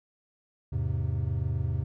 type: chord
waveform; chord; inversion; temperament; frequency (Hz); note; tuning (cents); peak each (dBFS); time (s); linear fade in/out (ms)
triangle; E augmented; none; equal; 82.41 / 103.83 / 130.81; E2 / G#2 / B#2; 0 / 0 / 0; -29; 0.72-1.84; 10
effects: none